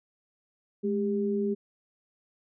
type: tone pair together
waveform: sine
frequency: 210.3 / 399.5 Hz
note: G#3 / G4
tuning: +22 / +33 cents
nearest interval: major seventh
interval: 1111 cents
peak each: -28 dBFS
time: 0.83-1.55 s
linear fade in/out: 20 ms
effects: none